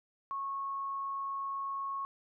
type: tone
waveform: sine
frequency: 1098 Hz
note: C#6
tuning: 17 cents flat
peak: -34 dBFS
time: 0.31-2.05 s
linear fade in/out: 0 ms
effects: none